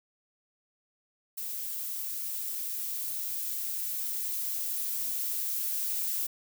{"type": "noise with level ramp", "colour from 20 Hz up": "violet", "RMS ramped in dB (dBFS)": [-36, -31], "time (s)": [1.37, 6.27], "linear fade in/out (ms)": 10, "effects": []}